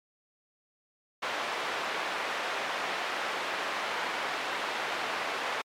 pink band-pass noise, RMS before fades -33 dBFS, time 1.22-5.62 s, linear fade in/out 10 ms, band 650 to 2800 Hz, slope 12 dB/octave, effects MP3 96 kbps

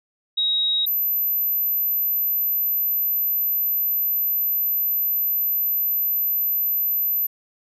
sine tone pair in turn, 3800 / 12064 Hz, A#7 / F#9, +33 / +32 cents, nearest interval octave + minor sixth, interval 1999 cents, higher second, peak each -18 / -19 dBFS, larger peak first, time 0.37-0.86 / 0.86-7.27 s, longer second, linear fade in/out 10 ms, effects none

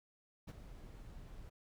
brown noise with ADSR envelope, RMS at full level -41 dBFS, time 0.47-1.5 s, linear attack 20 ms, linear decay 32 ms, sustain -11 dB, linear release 15 ms, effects none

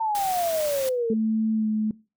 sine exponential sweep, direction down, 908 to 440 Hz, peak -22 dBFS, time 0-1.14 s, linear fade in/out 10 ms
white noise, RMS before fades -34 dBFS, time 0.15-0.89 s, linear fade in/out 0 ms
sine tone with pitch glide, 220 to 215.7 Hz, A3 to A3, 0 to -34 cents, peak -21 dBFS, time 1.1-1.91 s, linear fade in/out 2 ms, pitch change -34 cents, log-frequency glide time 1.53-1.68 s
effects noise-tail reverb RT60 0.3 s tail -21 dB re dry

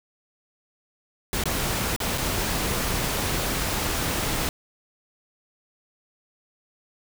pink noise with dropouts, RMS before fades -26 dBFS, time 1.33-4.49 s, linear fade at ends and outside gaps 1 ms, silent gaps 1.438-1.456 / 1.963-2.002 / 2.177-2.181 s, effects none

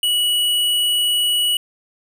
square tone, 2933 Hz, F#7, 16 cents flat, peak -16 dBFS, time 0.03-1.57 s, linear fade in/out 2 ms, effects 8-bit

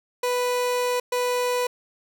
30% pulse tone bursts at uneven times, 493.9 Hz, B4, in tune, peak -19 dBFS, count 2, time 0.23-1 / 1.12-1.67 s, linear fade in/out 5 ms, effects none

